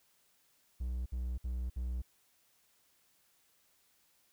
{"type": "tone bursts", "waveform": "triangle", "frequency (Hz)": 61.74, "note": "B1", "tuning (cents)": 0, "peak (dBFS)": -32, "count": 4, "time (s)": [0.8, 2.02], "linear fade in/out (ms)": 10, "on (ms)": 260, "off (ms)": 60, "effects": ["white hiss -71 dBFS RMS until 4.32 s"]}